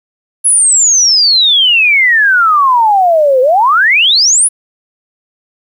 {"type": "exponential two-way sweep", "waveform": "sine", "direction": "down then up", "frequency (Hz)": [10650, 497.7, 10650], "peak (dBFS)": -5, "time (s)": [0.44, 4.49], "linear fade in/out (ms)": 20, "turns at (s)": 3.41, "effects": ["7-bit"]}